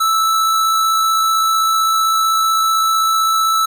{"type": "tone with amplitude modulation", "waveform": "square", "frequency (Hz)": 1315, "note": "E6", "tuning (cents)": -5, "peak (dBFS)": -12, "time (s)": [0, 3.66], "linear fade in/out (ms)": 10, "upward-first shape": "sine", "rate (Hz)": 55.7, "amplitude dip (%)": 25, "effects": []}